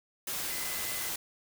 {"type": "tone in noise", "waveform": "sine", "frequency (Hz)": 2024, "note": "B6", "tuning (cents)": 42, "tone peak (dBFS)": -44, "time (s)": [0.5, 1.09], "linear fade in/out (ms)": 5, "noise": "white", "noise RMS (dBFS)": -35, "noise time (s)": [0.27, 1.16], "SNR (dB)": -12, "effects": []}